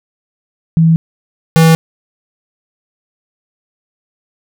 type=tone pair in turn; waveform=sine / square; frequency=163.3 / 162.53 Hz; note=E3 / E3; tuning=-16 / -24 cents; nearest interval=unison; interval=8 cents; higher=first; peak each=-5 / -5 dBFS; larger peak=neither; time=0.77-0.96 / 1.56-1.75 s; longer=neither; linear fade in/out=0 ms; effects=none